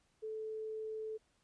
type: tone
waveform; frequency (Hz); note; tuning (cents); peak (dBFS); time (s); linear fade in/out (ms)
sine; 436.6; A4; -13; -39; 0.22-1.18; 20
effects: pink hiss -75 dBFS RMS until 1.43 s + resampled to 22050 Hz